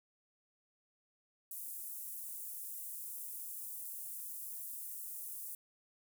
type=high-pass noise; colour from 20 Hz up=pink; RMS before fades=-45 dBFS; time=1.51-5.55 s; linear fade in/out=2 ms; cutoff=10000 Hz; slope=24 dB/octave; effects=none